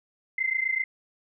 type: tone pair together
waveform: sine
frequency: 2060 / 2088 Hz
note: C7 / C7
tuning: -28 / -4 cents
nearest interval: unison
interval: 24 cents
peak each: -27 dBFS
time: 0.38-0.84 s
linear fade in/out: 5 ms
effects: none